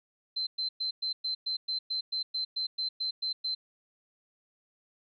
sine tone bursts, 4089 Hz, C8, 41 cents flat, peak -29 dBFS, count 15, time 0.36-3.55 s, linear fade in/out 10 ms, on 110 ms, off 110 ms, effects none

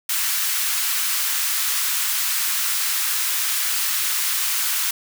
white high-pass noise, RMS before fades -22 dBFS, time 0.09-4.91 s, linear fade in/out 5 ms, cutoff 1100 Hz, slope 24 dB/octave, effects none

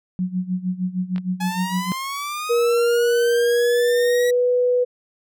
sine tone with tremolo, 183.1 Hz, F#3, 18 cents flat, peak -18 dBFS, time 0.19-1.92 s, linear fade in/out 0 ms, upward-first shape sine, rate 6.5 Hz, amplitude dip 85%
clicks, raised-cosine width 0.3 ms, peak -21 dBFS, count 2, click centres 1.161 / 1.181 s
sawtooth linear sweep, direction up, 840 to 1938 Hz, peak -22 dBFS, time 1.4-4.31 s, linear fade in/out 10 ms
sine tone with pitch glide, 474 to 494.4 Hz, A#4 to B4, +29 to +2 cents, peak -15 dBFS, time 2.49-4.85 s, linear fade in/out 20 ms, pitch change +73 cents, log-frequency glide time 3.33-4.49 s
effects none

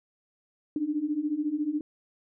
sine beating tone pair, 290 / 304 Hz, D4 / D#4, -22 / -40 cents, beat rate 14 Hz, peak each -31 / -28 dBFS, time 0.76-1.81 s, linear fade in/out 2 ms, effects none

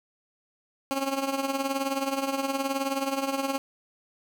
15% pulse tone with tremolo, 272.4 Hz, C#4, 30 cents flat, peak -17 dBFS, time 0.91-3.58 s, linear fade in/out 0 ms, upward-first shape triangle, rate 19 Hz, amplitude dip 75%, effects none

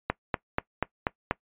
click train, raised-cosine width 0.5 ms, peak -9 dBFS, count 6, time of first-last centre 0.1-1.311 s, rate 4.13 Hz, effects noise-tail reverb RT60 0.1 s tail -21 dB re dry + resampled to 8000 Hz

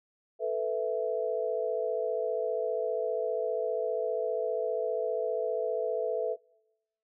sine chord, A suspended second, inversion none, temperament just, 440 / 495 / 660 Hz, A4 / B4 / E5, 0 / +4 / +2 cents, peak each -32 dBFS, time 0.39-6.37 s, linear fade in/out 50 ms, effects noise-tail reverb RT60 1.0 s tail -26 dB re dry

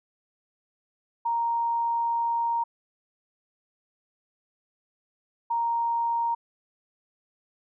sine tone pair in turn, 932.3 / 932.3 Hz, A#5 / A#5, 0 / 0 cents, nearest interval unison, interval 0 cents, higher neither, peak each -23 dBFS, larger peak neither, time 1.25-2.64 / 5.5-6.35 s, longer first, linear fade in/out 10 ms, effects none

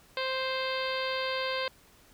harmonic tone, 523.3 Hz, C5, in tune, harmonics 1 / 2 / 3 / 4 / 5 / 6 / 7 / 8 / 9, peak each -33 / -36 / -38 / -39 / -40 / -41 / -41 / -42 / -43 dBFS, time 0.17-1.68 s, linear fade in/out 2 ms, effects pink hiss -59 dBFS RMS until 2.13 s

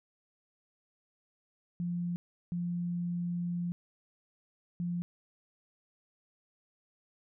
sine tone bursts at uneven times, 174.2 Hz, F3, 4 cents flat, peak -31 dBFS, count 3, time 1.8-2.16 / 2.52-3.72 / 4.8-5.02 s, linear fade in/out 0 ms, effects none

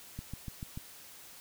click train, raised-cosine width 5 ms, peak -27 dBFS, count 5, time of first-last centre 0.19-0.775 s, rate 6.84 Hz, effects white hiss -52 dBFS RMS until 1.4 s

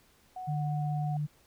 sine tone with pitch glide, 740 to 734.9 Hz, F#5 to F#5, 0 to -12 cents, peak -37 dBFS, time 0.36-1.17 s, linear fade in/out 5 ms, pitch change -12 cents, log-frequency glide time 0.51-0.61 s
sine tone, 149 Hz, D3, 25 cents sharp, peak -29 dBFS, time 0.47-1.27 s, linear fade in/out 20 ms
effects pink hiss -64 dBFS RMS until 1.46 s

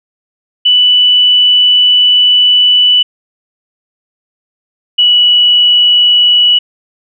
sine tone pair in turn, 2973 / 2941 Hz, F#7 / F#7, +8 / -11 cents, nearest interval unison, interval 19 cents, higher first, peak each -4 dBFS, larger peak neither, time 0.65-3.03 / 4.98-6.59 s, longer first, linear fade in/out 10 ms, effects none

